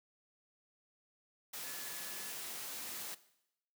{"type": "tone in noise", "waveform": "sine", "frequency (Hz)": 1715, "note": "A6", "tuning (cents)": -45, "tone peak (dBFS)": -53, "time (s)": [1.64, 2.32], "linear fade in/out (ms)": 10, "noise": "white", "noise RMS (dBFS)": -44, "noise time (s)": [1.53, 3.15], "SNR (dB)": -12, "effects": ["noise-tail reverb RT60 0.8 s tail -17 dB re dry", "high-pass 150 Hz 12 dB/octave"]}